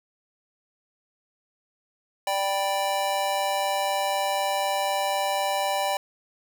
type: chord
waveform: square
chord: G major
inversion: second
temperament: just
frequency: 588 / 784 / 980 Hz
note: D5 / G5 / B5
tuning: +2 / 0 / -14 cents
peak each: -29 / -27 / -32 dBFS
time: 2.27-5.97 s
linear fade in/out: 2 ms
effects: none